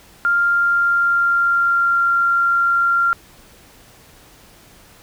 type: tone with pitch glide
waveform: sine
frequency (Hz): 1396.9 to 1383.3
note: F6 to F6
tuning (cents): 0 to -17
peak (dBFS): -13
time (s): 0.25-3.13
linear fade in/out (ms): 0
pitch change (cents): -17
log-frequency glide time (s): 0.43-2.07
effects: pink hiss -47 dBFS RMS until 5.02 s